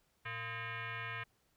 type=tone with frequency modulation; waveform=sine; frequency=114.7 Hz; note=A#2; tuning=28 cents flat; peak=-39 dBFS; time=0.25-1.24 s; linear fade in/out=10 ms; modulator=574 Hz; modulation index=4.2; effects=pink hiss -75 dBFS RMS until 1.56 s